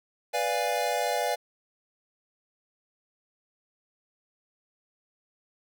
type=chord; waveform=square; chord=B diminished seventh; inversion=none; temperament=equal with one note detuned; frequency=493.9 / 587.3 / 698.5 / 823 Hz; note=B4 / D5 / F5 / Ab5; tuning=0 / 0 / 0 / -16 cents; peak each=-33 / -32 / -31 / -32 dBFS; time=0.33-1.36 s; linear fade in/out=20 ms; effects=none